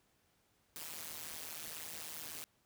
white noise with amplitude modulation, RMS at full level -42 dBFS, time 0.76-2.44 s, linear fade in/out 0 ms, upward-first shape sine, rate 158 Hz, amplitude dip 100%, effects pink hiss -74 dBFS RMS until 2.65 s + high-pass 60 Hz 12 dB/octave

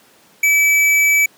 sine tone with tanh clipping, 2300 Hz, D7, 37 cents flat, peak -12 dBFS, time 0.43-1.26 s, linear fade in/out 5 ms, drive 18 dB, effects pink hiss -50 dBFS RMS until 1.37 s + high-pass 200 Hz 12 dB/octave

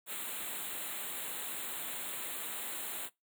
white band-stop noise, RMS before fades -40 dBFS, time 0.06-3.1 s, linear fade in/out 50 ms, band 4100 to 7100 Hz, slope 96 dB/octave, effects noise-tail reverb RT60 0.2 s tail -23 dB re dry + high-pass 200 Hz 12 dB/octave

